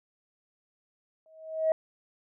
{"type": "tone with exponential growth", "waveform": "sine", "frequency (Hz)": 637, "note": "D#5", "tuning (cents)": 41, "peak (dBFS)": -18, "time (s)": [1.26, 1.72], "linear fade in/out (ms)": 1, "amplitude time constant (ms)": 99, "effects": ["tanh soft clip ceiling -16 dBFS"]}